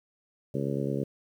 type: harmonic tone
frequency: 69.3 Hz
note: C#2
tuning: in tune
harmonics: 2 / 3 / 4 / 5 / 6 / 7 / 8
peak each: -32 / -34 / -35 / -37 / -35 / -38 / -39 dBFS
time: 0.54-1.04 s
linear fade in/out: 5 ms
effects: 10-bit